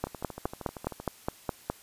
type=two click trains; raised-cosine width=1 ms; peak=-24 / -14 dBFS; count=13 / 9; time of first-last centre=0.07-1 / 0.04-1.7 s; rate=12.9 / 4.82 Hz; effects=white hiss -54 dBFS RMS until 1.82 s + resampled to 32000 Hz